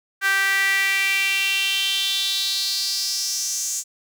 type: tone with high-pass filter sweep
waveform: sawtooth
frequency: 390.4 Hz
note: G4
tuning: 7 cents flat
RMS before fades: -22 dBFS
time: 0.21-3.84 s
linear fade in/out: 50 ms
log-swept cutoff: 1600 to 6900 Hz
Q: 5
effects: none

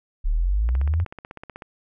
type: exponential sweep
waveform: sine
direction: up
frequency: 34.65 to 90.5 Hz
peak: -18 dBFS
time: 0.24-1.05 s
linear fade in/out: 20 ms
type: click train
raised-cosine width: 0.5 ms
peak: -22 dBFS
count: 16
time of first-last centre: 0.69-1.622 s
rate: 16.1 Hz
effects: none

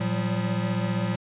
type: tone cluster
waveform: square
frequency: 114.2 / 176.9 / 192.3 Hz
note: A#2 / F3 / G3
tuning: -35 / +23 / -33 cents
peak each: -29 / -29 / -30 dBFS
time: 0-1.16 s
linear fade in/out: 10 ms
effects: resampled to 8000 Hz

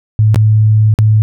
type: tone with dropouts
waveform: sine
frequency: 108 Hz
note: A2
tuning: 32 cents flat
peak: -5 dBFS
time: 0.19-1.22 s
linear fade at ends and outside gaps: 0 ms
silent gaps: 0.345-0.359 / 0.94-0.988 s
effects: none

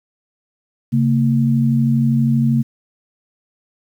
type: tone pair together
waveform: sine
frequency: 135.81 / 228.4 Hz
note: C#3 / A#3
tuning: -35 / -35 cents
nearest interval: major sixth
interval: 900 cents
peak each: -15 dBFS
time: 0.92-2.63 s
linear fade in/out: 20 ms
effects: 8-bit

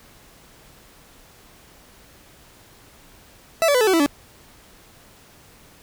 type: tone with pitch steps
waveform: 40% pulse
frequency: 659.3 / 574 / 499.7 / 435 / 378.7 / 329.6 / 287 Hz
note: E5 / D5 / B4 / A4 / F#4 / E4 / D4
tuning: 0 / -40 / +20 / -20 / +40 / 0 / -40 cents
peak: -14 dBFS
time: 3.62-4.061 s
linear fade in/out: 0 ms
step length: 63 ms
effects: pink hiss -50 dBFS RMS until 5.82 s

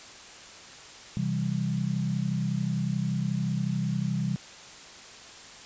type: chord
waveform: sine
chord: C major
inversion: none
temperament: equal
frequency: 130.81 / 164.81 / 196 Hz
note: C3 / E3 / G3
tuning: 0 / 0 / 0 cents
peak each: -30 dBFS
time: 1.17-4.36 s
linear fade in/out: 0 ms
effects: white hiss -46 dBFS RMS until 5.65 s + resampled to 16000 Hz

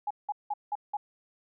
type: tone bursts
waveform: sine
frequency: 830.6 Hz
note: G#5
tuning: in tune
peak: -28 dBFS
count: 5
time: 0.07-0.97 s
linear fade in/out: 5 ms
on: 36 ms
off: 180 ms
effects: none

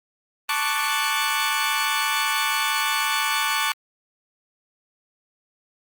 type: chord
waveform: 20% pulse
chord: D major seventh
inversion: second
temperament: equal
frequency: 880 / 1108.7 / 1174.7 / 1480 Hz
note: A5 / C#6 / D6 / F#6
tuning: 0 / 0 / 0 / 0 cents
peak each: -22 dBFS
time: 0.49-3.72 s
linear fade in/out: 2 ms
effects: Opus 24 kbps

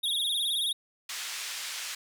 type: tone with vibrato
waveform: square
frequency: 3520 Hz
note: A7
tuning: in tune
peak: -27 dBFS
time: 0.03-0.73 s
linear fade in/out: 10 ms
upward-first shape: sine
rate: 19 Hz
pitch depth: 130 cents each way
type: band-pass noise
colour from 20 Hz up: pink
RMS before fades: -37 dBFS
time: 1.09-1.95 s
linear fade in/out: 5 ms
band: 2100 to 9000 Hz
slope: 12 dB/octave
effects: none

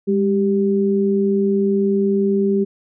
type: tone pair together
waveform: sine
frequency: 202.4 / 392 Hz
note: G#3 / G4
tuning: -44 / 0 cents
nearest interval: major seventh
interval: 1144 cents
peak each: -17 dBFS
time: 0.07-2.65 s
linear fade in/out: 20 ms
effects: none

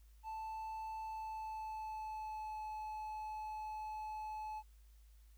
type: tone with pitch glide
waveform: triangle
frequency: 880 to 860.9 Hz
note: A5 to A5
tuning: 0 to -38 cents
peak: -40 dBFS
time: 0.23-4.63 s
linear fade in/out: 50 ms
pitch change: -38 cents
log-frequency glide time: 1.02-2.62 s
effects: added 53 Hz sine -59 dBFS peak until 5.37 s + white hiss -75 dBFS RMS until 5.37 s

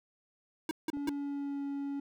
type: tone bursts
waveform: square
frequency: 317.1 Hz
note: D#4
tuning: 33 cents sharp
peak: -31 dBFS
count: 3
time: 0.69-1.093 s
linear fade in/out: 2 ms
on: 21 ms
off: 170 ms
type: tone with pitch glide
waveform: triangle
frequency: 285.3 to 280.6 Hz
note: C#4 to C#4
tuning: +50 to +21 cents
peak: -32 dBFS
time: 0.93-2 s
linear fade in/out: 5 ms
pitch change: -29 cents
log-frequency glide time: 1.04-1.64 s
type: clicks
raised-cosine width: 2 ms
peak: -36 dBFS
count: 2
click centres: 0.971 / 1.085 s
effects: none

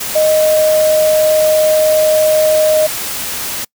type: tone in noise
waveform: sine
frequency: 620 Hz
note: D#5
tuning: 6 cents flat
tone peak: -8 dBFS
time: 0.15-2.87 s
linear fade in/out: 10 ms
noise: white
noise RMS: -21 dBFS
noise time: 0-3.65 s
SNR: +10 dB
effects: noise-tail reverb RT60 0.1 s tail -26 dB re dry

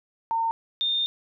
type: tone pair in turn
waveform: sine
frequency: 910 / 3633 Hz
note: A#5 / A#7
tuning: -42 / -45 cents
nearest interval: 2 octaves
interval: 2397 cents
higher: second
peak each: -22 / -22 dBFS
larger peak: neither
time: 0.31-0.51 / 0.81-1.06 s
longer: second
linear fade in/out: 0 ms
effects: none

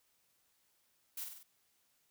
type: noise with echo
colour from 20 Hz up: blue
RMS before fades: -42 dBFS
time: 1.17-1.24 s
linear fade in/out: 5 ms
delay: 48 ms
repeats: 4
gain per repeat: -4 dB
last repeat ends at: 1.432 s
effects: white hiss -75 dBFS RMS until 2.1 s

